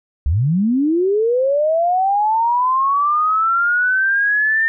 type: linear sweep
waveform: sine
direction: up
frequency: 61.74 to 1813 Hz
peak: -13 dBFS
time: 0.26-4.68 s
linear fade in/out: 0 ms
effects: none